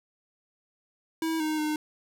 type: tone with pitch steps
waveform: square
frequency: 323.5 / 310.1 / 305 Hz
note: E4 / D#4 / D#4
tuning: -32 / -6 / -34 cents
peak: -27 dBFS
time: 1.22-1.76 s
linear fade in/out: 2 ms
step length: 180 ms
effects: none